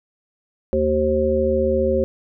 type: harmonic tone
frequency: 76.2 Hz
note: D#2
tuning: 36 cents flat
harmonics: 1 / 3 / 5 / 7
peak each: -25 / -24 / -21 / -19 dBFS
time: 0.73-2.04 s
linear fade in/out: 0 ms
effects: none